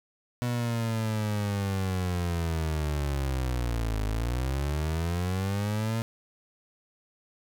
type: linear two-way sweep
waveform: 30% pulse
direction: down then up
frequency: 122.7 to 51.91 to 115.1 Hz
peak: -24 dBFS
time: 0.42-6.02 s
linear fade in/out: 0 ms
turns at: 4.05 s
effects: none